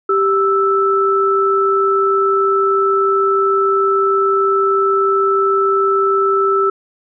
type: tone pair together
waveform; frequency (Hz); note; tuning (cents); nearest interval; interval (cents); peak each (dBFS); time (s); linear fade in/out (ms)
sine; 392 / 1318.5; G4 / E6; 0 / 0; octave + major sixth; 2100; -14; 0.09-6.7; 5
effects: none